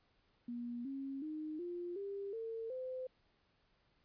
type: tone with pitch steps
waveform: sine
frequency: 239.5 / 272 / 308.8 / 350.6 / 398.2 / 452.1 / 513.4 Hz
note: A#3 / C#4 / D#4 / F4 / G4 / A4 / C5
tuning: +47 / -33 / -13 / +7 / +27 / +47 / -33 cents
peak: -40 dBFS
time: 0.48-3.07 s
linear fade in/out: 5 ms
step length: 370 ms
effects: pink hiss -75 dBFS RMS until 4.04 s + resampled to 11025 Hz